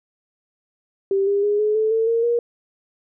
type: tone with pitch steps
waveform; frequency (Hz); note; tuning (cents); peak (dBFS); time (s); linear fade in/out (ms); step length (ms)
sine; 391.3 / 402.1 / 413.1 / 424.5 / 436.2 / 448.2 / 460.5 / 473.2; G4 / G4 / G#4 / G#4 / A4 / A4 / A#4 / A#4; -3 / +44 / -9 / +38 / -15 / +32 / -21 / +26; -16; 1.11-2.39; 2; 160
effects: none